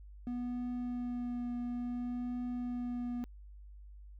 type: tone with vibrato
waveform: triangle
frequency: 244 Hz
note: B3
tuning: 21 cents flat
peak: -33 dBFS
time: 0.27-3.24 s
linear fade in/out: 0 ms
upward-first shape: triangle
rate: 0.58 Hz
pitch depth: 15 cents each way
effects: added 50 Hz sine -49 dBFS peak until 4.19 s